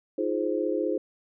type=chord; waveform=sine; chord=F minor seventh; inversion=third; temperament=just; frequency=314.3 / 349.2 / 419.1 / 523.8 Hz; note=Eb4 / F4 / Ab4 / C5; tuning=+18 / 0 / +16 / +2 cents; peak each=-30 dBFS; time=0.18-0.98 s; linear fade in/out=5 ms; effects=none